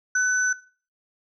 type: tone pair together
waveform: sine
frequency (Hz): 1500 / 6033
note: F#6 / F#8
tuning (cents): +23 / +33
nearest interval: 2 octaves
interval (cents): 2410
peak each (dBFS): -19 / -27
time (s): 0.15-0.53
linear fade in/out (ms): 5
effects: noise-tail reverb RT60 0.4 s tail -19 dB re dry